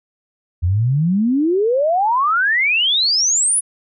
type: exponential sweep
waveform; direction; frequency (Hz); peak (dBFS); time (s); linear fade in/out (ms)
sine; up; 82.41 to 10548; -13; 0.62-3.61; 20
effects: none